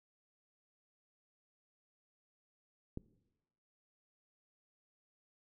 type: click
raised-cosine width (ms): 3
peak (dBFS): -27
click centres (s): 2.974
effects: noise-tail reverb RT60 1.0 s tail -20 dB re dry